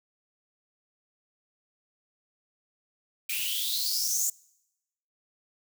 blue noise with high-pass filter sweep, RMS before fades -29 dBFS, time 3.29-4.3 s, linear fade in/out 5 ms, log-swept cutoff 2400 to 7200 Hz, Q 8.7, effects noise-tail reverb RT60 0.9 s tail -25 dB re dry

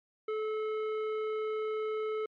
sine tone with hard clipping, 432.9 Hz, A4, 28 cents flat, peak -33 dBFS, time 0.28-2.26 s, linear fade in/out 5 ms, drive 12 dB, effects low-pass 3000 Hz 12 dB/octave + MP3 64 kbps

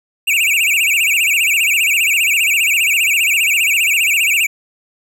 square tone with vibrato, 2521 Hz, D#7, 22 cents sharp, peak -12 dBFS, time 0.27-4.47 s, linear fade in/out 10 ms, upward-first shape sine, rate 15 Hz, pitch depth 200 cents each way, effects none

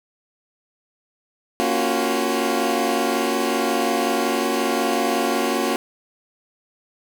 20% pulse chord, Gb major seventh, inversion first, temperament equal with one note detuned, 233.1 / 277.2 / 349.2 / 374.7 Hz, Bb3 / Db4 / F4 / Gb4, 0 / 0 / 0 / +22 cents, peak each -20 dBFS, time 1.6-5.76 s, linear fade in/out 0 ms, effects none

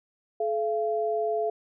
sine tone pair together, 430 / 682.6 Hz, A4 / F5, -40 / -40 cents, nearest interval minor sixth, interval 800 cents, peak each -27 dBFS, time 0.4-1.5 s, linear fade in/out 5 ms, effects none

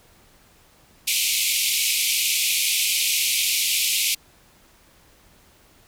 pink band-pass noise, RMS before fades -22 dBFS, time 1.07-4.15 s, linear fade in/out 10 ms, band 2200 to 15000 Hz, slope 96 dB/octave, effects pink hiss -55 dBFS RMS until 5.87 s

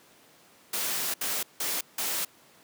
white noise bursts at uneven times, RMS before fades -30 dBFS, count 4, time 0.73-1.14 / 1.21-1.43 / 1.6-1.81 / 1.98-2.25 s, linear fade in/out 5 ms, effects pink hiss -57 dBFS RMS until 2.63 s + high-pass 200 Hz 12 dB/octave

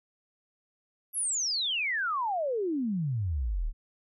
sine exponential sweep, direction down, 11730 to 32.24 Hz, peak -27 dBFS, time 1.13-3.73 s, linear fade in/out 50 ms, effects none

